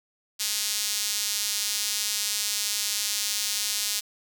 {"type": "tone with high-pass filter", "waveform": "sawtooth", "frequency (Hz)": 207.7, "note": "G#3", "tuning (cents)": 0, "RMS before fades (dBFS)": -28, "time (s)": [0.39, 4.01], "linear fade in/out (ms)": 20, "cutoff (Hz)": 4700, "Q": 1.1, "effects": []}